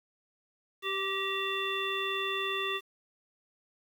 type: harmonic tone with a mistuned harmonic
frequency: 389.8 Hz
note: G4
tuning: 10 cents flat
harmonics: 1 / 3 / 5 / 7 / 9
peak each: -36 / -36 / -38 / -36 / -36 dBFS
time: 0.82-2.81 s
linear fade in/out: 50 ms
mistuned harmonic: 5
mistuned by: -33 cents
effects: 9-bit